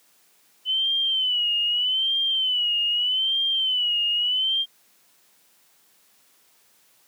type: tone with vibrato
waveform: sine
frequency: 3014 Hz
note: F#7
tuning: 31 cents sharp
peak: -20 dBFS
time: 0.65-4.66 s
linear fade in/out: 50 ms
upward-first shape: sine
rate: 0.81 Hz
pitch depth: 100 cents each way
effects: white hiss -60 dBFS RMS until 7.07 s + high-pass 150 Hz 12 dB/octave